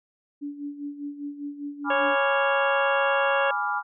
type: tone with tremolo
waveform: sine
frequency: 288.1 Hz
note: D4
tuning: 33 cents flat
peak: -29 dBFS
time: 0.41-2.16 s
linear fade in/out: 20 ms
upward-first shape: sine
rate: 5 Hz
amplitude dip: 70%
type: chord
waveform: sine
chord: G# diminished seventh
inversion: none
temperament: equal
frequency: 830.6 / 987.8 / 1174.7 / 1396.9 Hz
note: G#5 / B5 / D6 / F6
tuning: 0 / 0 / 0 / 0 cents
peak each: -29 / -31 / -31 / -28 dBFS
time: 1.84-3.83 s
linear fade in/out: 50 ms
type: harmonic tone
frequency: 553 Hz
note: C#5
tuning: 4 cents flat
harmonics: 1 / 2 / 3 / 4 / 5 / 6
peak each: -24 / -32 / -28 / -40 / -32 / -40 dBFS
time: 1.9-3.51 s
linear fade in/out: 5 ms
effects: none